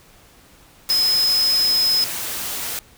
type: tone in noise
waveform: sine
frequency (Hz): 5100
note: D#8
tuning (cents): +42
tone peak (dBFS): -15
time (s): 0.9-2.04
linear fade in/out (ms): 0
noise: white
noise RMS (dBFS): -27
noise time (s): 0.89-2.79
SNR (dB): +9
effects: pink hiss -50 dBFS RMS until 2.97 s

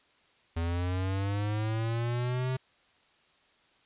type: linear sweep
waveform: square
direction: up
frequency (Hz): 82.41 to 130.81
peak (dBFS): -29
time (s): 0.56-2.57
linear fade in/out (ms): 10
effects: white hiss -65 dBFS RMS until 3.85 s + resampled to 8000 Hz

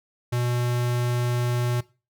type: tone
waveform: square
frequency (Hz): 121.8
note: B2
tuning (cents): -24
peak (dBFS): -23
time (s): 0.32-1.81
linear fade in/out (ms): 10
effects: noise-tail reverb RT60 0.3 s tail -19 dB re dry

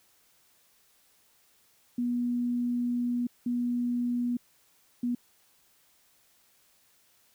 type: tone bursts at uneven times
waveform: sine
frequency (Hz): 242.6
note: B3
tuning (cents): -31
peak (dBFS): -26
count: 3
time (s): 1.98-3.27 / 3.46-4.37 / 5.03-5.15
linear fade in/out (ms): 5
effects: white hiss -65 dBFS RMS until 7.34 s

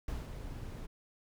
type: noise with ADSR envelope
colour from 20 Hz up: brown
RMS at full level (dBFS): -37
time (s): 0.08-0.87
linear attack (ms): 3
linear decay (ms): 190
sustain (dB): -6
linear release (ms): 18
effects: none

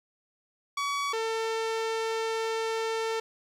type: tone pair in turn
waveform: sawtooth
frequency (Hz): 1133 / 448.5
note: C#6 / A4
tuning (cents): +37 / +33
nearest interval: octave + major third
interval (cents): 1604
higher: first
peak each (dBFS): -24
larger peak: neither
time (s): 0.77-1.13 / 1.13-3.2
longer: second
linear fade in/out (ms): 5
effects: low-pass 7000 Hz 12 dB/octave + 10-bit

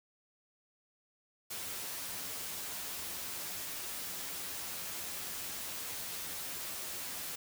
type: noise with comb filter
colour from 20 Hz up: white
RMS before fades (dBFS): -41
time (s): 1.5-7.36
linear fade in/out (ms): 10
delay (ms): 11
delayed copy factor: +0.5
effects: none

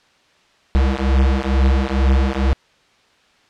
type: beating tone pair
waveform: square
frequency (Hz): 65.41 / 67.61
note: C2 / C#2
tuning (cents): 0 / -43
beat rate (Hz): 2.2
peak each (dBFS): -17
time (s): 0.75-2.53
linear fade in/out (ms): 0
effects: white hiss -55 dBFS RMS until 3.49 s + low-pass 4000 Hz 12 dB/octave

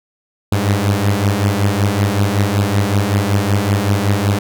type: beating tone pair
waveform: sawtooth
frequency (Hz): 98.3 / 103.6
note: G2 / G#2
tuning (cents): +5 / -4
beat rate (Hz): 5.3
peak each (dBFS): -12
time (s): 0.52-4.39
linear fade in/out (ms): 5
effects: none

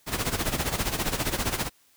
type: noise with tremolo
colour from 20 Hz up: pink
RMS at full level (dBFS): -25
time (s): 0.06-1.7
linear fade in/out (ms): 50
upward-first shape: sine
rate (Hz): 15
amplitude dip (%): 75
effects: white hiss -62 dBFS RMS until 1.96 s

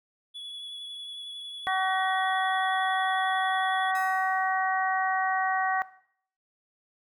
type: tone with vibrato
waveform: triangle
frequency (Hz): 3398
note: G#7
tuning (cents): +39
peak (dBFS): -36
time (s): 0.34-3.92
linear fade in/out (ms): 20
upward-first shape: sine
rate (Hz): 11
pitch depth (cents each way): 16
type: harmonic tone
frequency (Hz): 378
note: F#4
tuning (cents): +37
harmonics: 2 / 3 / 4 / 5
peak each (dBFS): -28 / -30 / -34 / -31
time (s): 1.67-5.82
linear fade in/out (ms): 0
type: tone with exponential decay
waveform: 5% pulse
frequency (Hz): 1281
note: E6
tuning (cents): -50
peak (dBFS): -29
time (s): 3.95-4.74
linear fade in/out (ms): 2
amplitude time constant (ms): 170
effects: noise-tail reverb RT60 0.6 s tail -17 dB re dry

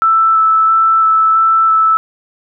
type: tone with vibrato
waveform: sine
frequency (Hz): 1318.5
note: E6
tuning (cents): 0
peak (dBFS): -7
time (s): 0.02-1.97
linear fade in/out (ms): 0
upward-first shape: square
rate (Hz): 1.5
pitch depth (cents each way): 8
effects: none

